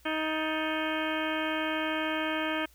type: harmonic tone with a mistuned harmonic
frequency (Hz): 313.4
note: D#4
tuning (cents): +13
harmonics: 1 / 2 / 3 / 4 / 5 / 6 / 7 / 8 / 9 / 10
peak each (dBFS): -33 / -35 / -38 / -38 / -37 / -40 / -39 / -40 / -44 / -40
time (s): 0.05-2.66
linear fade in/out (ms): 10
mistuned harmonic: 6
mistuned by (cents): -110
effects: added 60 Hz sine -59 dBFS peak until 2.74 s + white hiss -62 dBFS RMS until 2.74 s